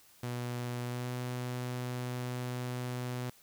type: tone with pitch glide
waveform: sawtooth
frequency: 122.1 to 124.38 Hz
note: B2 to B2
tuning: -19 to +13 cents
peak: -31 dBFS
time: 0.23-3.3 s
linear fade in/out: 5 ms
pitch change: +32 cents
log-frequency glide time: 0.86-1.08 s
effects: white hiss -61 dBFS RMS until 3.42 s